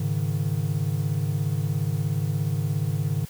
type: chord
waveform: triangle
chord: Ab suspended fourth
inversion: none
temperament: equal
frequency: 103.83 / 138.59 / 155.56 Hz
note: Ab2 / Db3 / Eb3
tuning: 0 / 0 / 0 cents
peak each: -25 dBFS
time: 0-3.25 s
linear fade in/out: 5 ms
effects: white hiss -47 dBFS RMS until 3.29 s + high-pass 60 Hz 12 dB/octave